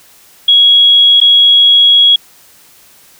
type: tone with dropouts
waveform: sine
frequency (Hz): 3322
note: G#7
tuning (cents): 0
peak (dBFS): -3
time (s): 0.48-2.16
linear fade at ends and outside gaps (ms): 5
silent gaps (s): 1.203-1.213
effects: white hiss -43 dBFS RMS until 3.19 s